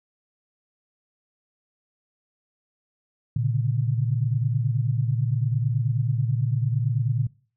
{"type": "tone cluster", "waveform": "sine", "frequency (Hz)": [115.7, 136.5, 145.6], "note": ["A#2", "C#3", "D3"], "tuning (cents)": [-13, -26, -15], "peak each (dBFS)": [-23, -26, -28], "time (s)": [3.36, 7.27], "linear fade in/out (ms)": 5, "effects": ["noise-tail reverb RT60 0.4 s tail -21 dB re dry"]}